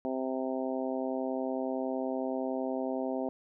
harmonic tone, 130.81 Hz, C3, in tune, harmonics 2 / 3 / 4 / 5 / 6 / 7, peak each -34 / -38 / -37 / -37 / -42 / -46 dBFS, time 0.05-3.29 s, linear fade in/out 0 ms, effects none

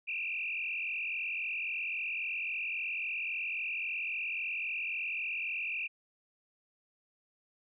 sine tone with frequency modulation, 2548 Hz, D#7, 41 cents sharp, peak -33 dBFS, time 0.07-5.88 s, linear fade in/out 20 ms, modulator 43.7 Hz, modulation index 4.3, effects none

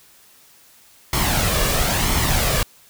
pink noise with flanger, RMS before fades -19 dBFS, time 1.13-2.63 s, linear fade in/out 2 ms, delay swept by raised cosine 0.92 to 1.79 ms, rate 1 Hz, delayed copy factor +0.5, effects white hiss -51 dBFS RMS until 2.89 s

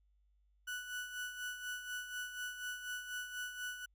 35% pulse tone with tremolo, 1481 Hz, F#6, 1 cent sharp, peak -37 dBFS, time 0.67-3.86 s, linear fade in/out 10 ms, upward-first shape sine, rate 4.1 Hz, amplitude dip 60%, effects added 50 Hz sine -69 dBFS peak until 3.94 s

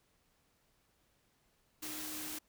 sine tone in noise, 307.2 Hz, D#4, 22 cents flat, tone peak -48 dBFS, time 1.82-2.39 s, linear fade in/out 10 ms, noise white, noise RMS -43 dBFS, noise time 1.82-2.39 s, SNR -8 dB, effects pink hiss -74 dBFS RMS until 2.48 s

